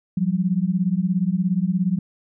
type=beating tone pair; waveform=sine; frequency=174.61 / 191.61 Hz; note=F3 / G3; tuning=0 / -39 cents; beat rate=17 Hz; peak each=-21 dBFS; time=0.17-1.99 s; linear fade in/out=5 ms; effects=none